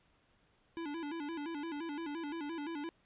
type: tone with vibrato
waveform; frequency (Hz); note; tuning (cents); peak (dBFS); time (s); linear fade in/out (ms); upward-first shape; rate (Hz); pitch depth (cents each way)
square; 311.1; D#4; 0; -39; 0.77-2.89; 0; square; 5.8; 120
effects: pink hiss -71 dBFS RMS until 3.05 s + resampled to 8000 Hz